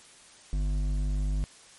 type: tone with hard clipping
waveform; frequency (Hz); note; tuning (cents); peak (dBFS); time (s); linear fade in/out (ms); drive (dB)
triangle; 49.63; G1; +22; -27; 0.53-1.44; 0; 13
effects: white hiss -53 dBFS RMS until 1.78 s + MP3 48 kbps